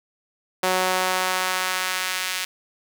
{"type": "tone with high-pass filter sweep", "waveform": "sawtooth", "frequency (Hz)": 185, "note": "F#3", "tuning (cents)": 0, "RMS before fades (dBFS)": -24, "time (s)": [0.63, 2.45], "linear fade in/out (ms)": 5, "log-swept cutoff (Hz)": [540, 2300], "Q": 0.91, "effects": []}